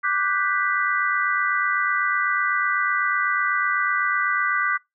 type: chord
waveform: sine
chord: G major seventh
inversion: second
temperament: equal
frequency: 1174.7 / 1480 / 1568 / 1975.5 Hz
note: D6 / F#6 / G6 / B6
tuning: 0 / 0 / 0 / 0 cents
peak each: -24 / -25 / -27 / -25 dBFS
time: 0.03-4.78 s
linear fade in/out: 20 ms
effects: noise-tail reverb RT60 0.2 s tail -25 dB re dry